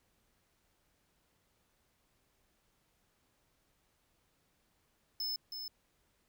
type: tone with echo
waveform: square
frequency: 5230 Hz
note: E8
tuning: 15 cents flat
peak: -35 dBFS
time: 5.2-5.36 s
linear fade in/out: 2 ms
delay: 320 ms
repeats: 1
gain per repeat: -6 dB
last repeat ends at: 5.68 s
effects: pink hiss -75 dBFS RMS until 6.28 s